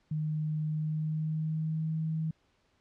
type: tone with pitch glide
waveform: sine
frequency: 154.1 to 158.98 Hz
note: D#3 to D#3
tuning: -16 to +38 cents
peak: -29 dBFS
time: 0.11-2.31 s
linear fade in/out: 5 ms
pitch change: +54 cents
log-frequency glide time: 0.67-1.96 s
effects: pink hiss -71 dBFS RMS until 2.8 s + low-pass 5000 Hz 12 dB/octave